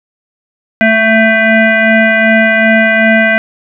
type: tone with frequency modulation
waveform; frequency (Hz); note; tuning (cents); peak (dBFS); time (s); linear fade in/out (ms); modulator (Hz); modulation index
sine; 1108.7; C#6; 0; -5; 0.81-3.38; 0; 444; 2.5
effects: none